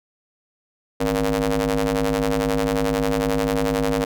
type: ring-modulated tone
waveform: sawtooth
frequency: 103.83 Hz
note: G#2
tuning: in tune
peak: -12 dBFS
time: 1-4.05 s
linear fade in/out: 10 ms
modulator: 369 Hz
effects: none